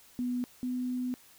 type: tone pair in turn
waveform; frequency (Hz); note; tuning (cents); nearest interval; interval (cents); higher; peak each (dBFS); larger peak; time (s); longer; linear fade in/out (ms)
sine; 246.9 / 250.6; B3 / B3; 0 / +25; unison; 25; second; -29 / -30; first; 0.19-0.44 / 0.63-1.14; second; 0
effects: white hiss -58 dBFS RMS until 1.38 s